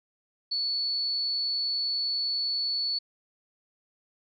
sine tone, 4435 Hz, C#8, in tune, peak -26 dBFS, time 0.51-2.99 s, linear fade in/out 10 ms, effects none

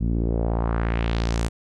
sawtooth tone with low-pass filter sweep, 57 Hz, A#1, 38 cents flat, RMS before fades -23 dBFS, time 0-1.49 s, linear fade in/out 20 ms, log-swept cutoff 200 to 9300 Hz, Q 1.8, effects none

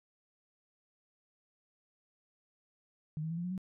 sine tone with pitch steps, 153.9 / 160.07 / 166.48 / 173.15 / 180.08 / 187.3 Hz, D#3 / D#3 / E3 / F3 / F#3 / F#3, -19 / +49 / +17 / -15 / -47 / +21 cents, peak -34 dBFS, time 3.17-3.578 s, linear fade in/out 0 ms, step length 68 ms, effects none

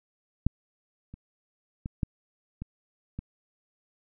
clicks, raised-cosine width 5 ms, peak -10 / -30 / -21 / -14 / -23 / -22 dBFS, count 6, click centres 0.466 / 1.14 / 1.859 / 2.032 / 2.62 / 3.19 s, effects none

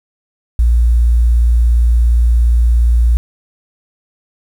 sine tone, 58.6 Hz, A#1, 10 cents sharp, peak -7 dBFS, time 0.59-3.17 s, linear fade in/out 0 ms, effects 7-bit

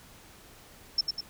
sine tone with echo, 5350 Hz, E8, 25 cents sharp, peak -21 dBFS, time 0.98-1.01 s, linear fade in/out 5 ms, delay 99 ms, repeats 2, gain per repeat -5 dB, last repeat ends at 1.208 s, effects pink hiss -53 dBFS RMS until 1.29 s

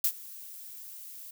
violet noise with ADSR envelope, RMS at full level -23 dBFS, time 0.04-1.31 s, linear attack 3 ms, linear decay 72 ms, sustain -22 dB, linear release 8 ms, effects none

